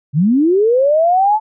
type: linear sweep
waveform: sine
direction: up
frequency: 130.81 to 880 Hz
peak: -9 dBFS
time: 0.13-1.4 s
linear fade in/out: 50 ms
effects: none